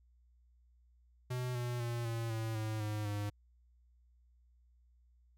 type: tone with pitch steps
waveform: square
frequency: 125.2 / 121.78 / 118.45 / 115.21 / 112.06 / 108.99 / 106.01 / 103.11 Hz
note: B2 / B2 / A#2 / A#2 / A2 / A2 / G#2 / G#2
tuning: +24 / -24 / +28 / -20 / +32 / -16 / +36 / -12 cents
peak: -36 dBFS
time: 1.3-3.3 s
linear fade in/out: 10 ms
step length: 250 ms
effects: added 60 Hz sine -64 dBFS peak until 5.37 s